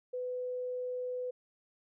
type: tone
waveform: sine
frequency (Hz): 500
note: B4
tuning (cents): +21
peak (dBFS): -34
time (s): 0.13-1.31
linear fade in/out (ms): 10
effects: none